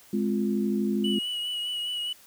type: chord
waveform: sine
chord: F minor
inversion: first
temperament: just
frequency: 209.5 / 261.9 / 349.2 Hz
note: Ab3 / C4 / F4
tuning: +15 / +2 / 0 cents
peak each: -25 / -31 / -30 dBFS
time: 0.13-1.19 s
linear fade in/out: 5 ms
type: tone with vibrato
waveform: triangle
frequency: 2930 Hz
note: F#7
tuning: 18 cents flat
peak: -27 dBFS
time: 1.04-2.13 s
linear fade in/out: 5 ms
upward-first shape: sine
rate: 4.9 Hz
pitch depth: 26 cents each way
effects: white hiss -54 dBFS RMS until 2.26 s